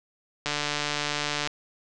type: click train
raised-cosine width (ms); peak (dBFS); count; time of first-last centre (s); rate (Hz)
0.2; -10; 150; 0.46-1.474; 147
effects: resampled to 22050 Hz